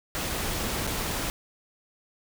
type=noise with dropouts; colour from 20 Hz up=pink; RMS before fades=-30 dBFS; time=0.15-1.3 s; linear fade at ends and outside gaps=0 ms; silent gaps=0.868-0.874 s; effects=none